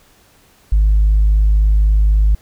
sine tone, 51.91 Hz, G#1, in tune, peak -7 dBFS, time 0.72-2.35 s, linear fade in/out 5 ms, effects tanh soft clip ceiling -6 dBFS + pink hiss -51 dBFS RMS until 2.41 s

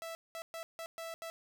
sawtooth tone bursts at uneven times, 659.3 Hz, E5, in tune, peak -37 dBFS, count 6, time 0.02-0.15 / 0.35-0.42 / 0.54-0.63 / 0.79-0.86 / 0.98-1.14 / 1.22-1.3 s, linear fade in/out 0 ms, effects none

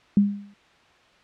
sine tone with exponential decay, 202.4 Hz, G#3, 44 cents flat, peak -11 dBFS, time 0.17-0.54 s, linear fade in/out 2 ms, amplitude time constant 79 ms, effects white hiss -56 dBFS RMS until 1.23 s + low-pass 3000 Hz 12 dB/octave

